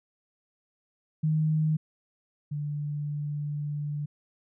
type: tone pair in turn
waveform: sine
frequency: 155.56 / 147.14 Hz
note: D#3 / D3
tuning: 0 / +4 cents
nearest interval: minor second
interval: 96 cents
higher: first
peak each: -22 / -29 dBFS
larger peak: first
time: 1.23-1.77 / 2.51-4.06 s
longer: second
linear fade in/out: 10 ms
effects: none